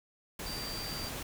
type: tone in noise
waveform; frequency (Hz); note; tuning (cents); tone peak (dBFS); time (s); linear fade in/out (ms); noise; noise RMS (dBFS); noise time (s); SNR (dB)
sine; 4699; D8; 0; -40; 0.46-1.09; 5; pink; -40; 0.39-1.23; -3
effects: none